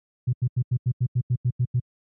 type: tone bursts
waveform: sine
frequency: 123 Hz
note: B2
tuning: 7 cents flat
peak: -17 dBFS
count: 11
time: 0.27-1.8 s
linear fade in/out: 10 ms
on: 60 ms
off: 87 ms
effects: tanh soft clip ceiling -13 dBFS + high-pass 80 Hz 12 dB/octave